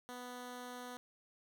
10% pulse tone, 247.4 Hz, B3, 3 cents sharp, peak -37 dBFS, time 0.09-0.97 s, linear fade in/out 0 ms, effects none

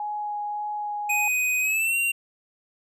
sine tone with vibrato, 834 Hz, G#5, 7 cents sharp, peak -27 dBFS, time 0-1.28 s, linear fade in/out 2 ms, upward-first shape sine, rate 1.8 Hz, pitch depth 9 cents each way
square tone with pitch glide, 2500 to 2758 Hz, D#7 to F7, +8 to -22 cents, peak -22 dBFS, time 1.09-2.12 s, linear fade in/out 10 ms, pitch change +170 cents, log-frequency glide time 1.6-1.97 s
effects none

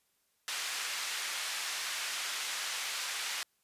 pink band-pass noise, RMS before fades -37 dBFS, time 0.48-3.43 s, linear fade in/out 0 ms, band 1600 to 8400 Hz, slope 12 dB/octave, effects white hiss -75 dBFS RMS until 3.63 s + resampled to 32000 Hz

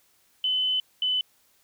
sine tone pair in turn, 3027 / 3012 Hz, F#7 / F#7, +39 / +30 cents, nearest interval unison, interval 9 cents, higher first, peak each -22 dBFS, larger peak neither, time 0.44-0.8 / 1.02-1.21 s, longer first, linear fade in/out 2 ms, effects white hiss -64 dBFS RMS until 1.63 s

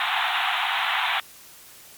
pink band-pass noise, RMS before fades -24 dBFS, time 0-1.2 s, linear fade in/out 2 ms, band 720 to 3800 Hz, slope 96 dB/octave, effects white hiss -47 dBFS RMS until 1.97 s + MP3 96 kbps

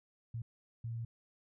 sine tone bursts at uneven times, 115.5 Hz, A#2, 16 cents flat, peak -37 dBFS, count 2, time 0.34-0.42 / 0.84-1.05 s, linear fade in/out 5 ms, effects none

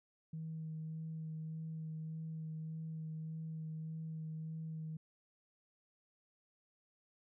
sine tone with vibrato, 159 Hz, D#3, 38 cents sharp, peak -40 dBFS, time 0.33-4.97 s, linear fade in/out 5 ms, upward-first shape sine, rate 1.7 Hz, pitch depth 14 cents each way, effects tanh soft clip ceiling -36 dBFS

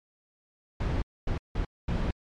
brown noise bursts at uneven times, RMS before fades -28 dBFS, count 4, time 0.8-1.02 / 1.27-1.38 / 1.55-1.65 / 1.88-2.11 s, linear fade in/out 5 ms, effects low-pass 4000 Hz 12 dB/octave + MP3 64 kbps

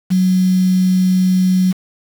sine tone with quantisation, 185.1 Hz, F#3, 1 cent sharp, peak -10 dBFS, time 0.1-1.73 s, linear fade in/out 20 ms, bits 5, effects none

